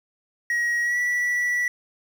triangle tone with pitch glide, 1900 to 1952.3 Hz, A#6 to B6, +33 to -20 cents, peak -19 dBFS, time 0.5-1.68 s, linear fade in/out 2 ms, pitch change +47 cents, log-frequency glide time 0.83-0.98 s, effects 8-bit

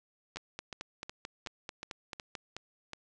two click trains, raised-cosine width 0.2 ms, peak -22 / -23 dBFS, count 10 / 8, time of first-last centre 0.37-2.352 / 0.36-2.934 s, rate 4.54 / 2.72 Hz, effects resampled to 22050 Hz

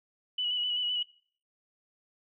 sine tone with vibrato, 2951 Hz, F#7, 5 cents flat, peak -28 dBFS, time 0.38-1.03 s, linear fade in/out 5 ms, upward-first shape square, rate 7.8 Hz, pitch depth 23 cents each way, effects noise-tail reverb RT60 0.5 s tail -22 dB re dry

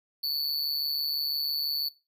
square tone with amplitude modulation, 4469 Hz, C#8, 13 cents sharp, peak -24 dBFS, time 0.23-1.89 s, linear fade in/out 10 ms, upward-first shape sine, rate 146 Hz, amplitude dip 90%, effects noise-tail reverb RT60 0.3 s tail -21 dB re dry

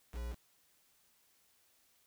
triangle tone with quantisation, 59.4 Hz, A#1, 33 cents sharp, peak -36 dBFS, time 0.12-0.36 s, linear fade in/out 50 ms, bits 8, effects white hiss -71 dBFS RMS until 2.06 s

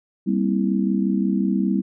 sine chord, C dominant seventh, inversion second, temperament just, 196.22 / 235.5 / 261.6 / 327 Hz, G3 / Bb3 / C4 / E4, +2 / +18 / 0 / -14 cents, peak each -20 / -26 / -25 / -26 dBFS, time 0.26-1.82 s, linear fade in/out 20 ms, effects none

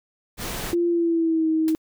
pink noise, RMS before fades -30 dBFS, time 0.37-0.75 s, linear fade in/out 50 ms
sine tone with pitch glide, 344.6 to 317.8 Hz, F4 to D#4, -23 to +37 cents, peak -18 dBFS, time 0.73-1.75 s, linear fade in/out 0 ms, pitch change -140 cents, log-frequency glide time 0.88-1.48 s
white noise with exponential decay, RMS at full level -32 dBFS, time 1.68-1.78 s, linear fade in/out 1 ms, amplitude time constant 20 ms
effects none

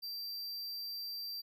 square tone, 4699 Hz, D8, in tune, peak -40 dBFS, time 0.02-1.42 s, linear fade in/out 20 ms, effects none

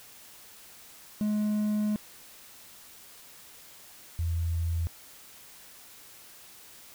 triangle / sine tone pair in turn, 210.8 / 83.66 Hz, G#3 / E2, +26 / +26 cents, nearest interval octave + major third, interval 1600 cents, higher first, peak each -23 / -26 dBFS, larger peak first, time 1.21-1.96 / 4.19-4.87 s, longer first, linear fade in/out 0 ms, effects white hiss -51 dBFS RMS until 6.94 s

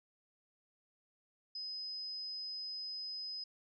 sine tone, 5040 Hz, D#8, 21 cents sharp, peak -40 dBFS, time 1.55-3.44 s, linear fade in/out 5 ms, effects none

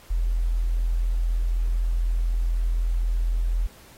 sine tone, 42 Hz, E1, 33 cents sharp, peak -20 dBFS, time 0.1-3.67 s, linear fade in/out 10 ms, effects pink hiss -51 dBFS RMS until 3.97 s + AAC 48 kbps

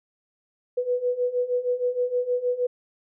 sine beating tone pair, 490 / 496.4 Hz, B4 / B4, -14 / +9 cents, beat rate 6.4 Hz, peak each -27 / -24 dBFS, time 0.77-2.67 s, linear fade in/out 10 ms, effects none

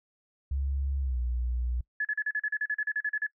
sine tone with pitch glide, 68.6 to 60.76 Hz, C#2 to B1, -17 to -28 cents, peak -27 dBFS, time 0.51-1.81 s, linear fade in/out 5 ms, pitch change -211 cents, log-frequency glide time 1-1.19 s
sine tone bursts, 1709 Hz, G#6, 49 cents sharp, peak -25 dBFS, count 15, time 2-3.267 s, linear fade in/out 5 ms, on 49 ms, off 38 ms
effects noise-tail reverb RT60 0.1 s tail -23 dB re dry

